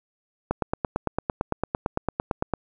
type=click train; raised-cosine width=1 ms; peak=-9 dBFS; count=19; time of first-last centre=0.51-2.537 s; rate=8.88 Hz; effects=none